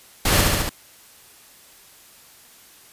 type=noise with echo; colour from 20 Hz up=pink; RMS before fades=-18 dBFS; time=0.25-0.41 s; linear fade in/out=5 ms; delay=71 ms; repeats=4; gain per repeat=-2 dB; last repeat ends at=0.694 s; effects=white hiss -49 dBFS RMS until 2.92 s + resampled to 32000 Hz